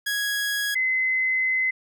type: tone pair in turn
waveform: sawtooth / sine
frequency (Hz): 1661.2 / 2045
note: G#6 / C7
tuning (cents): 0 / -40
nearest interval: major third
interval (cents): 360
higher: second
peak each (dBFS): -20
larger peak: neither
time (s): 0.06-0.75 / 0.75-1.71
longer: second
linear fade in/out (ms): 10
effects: none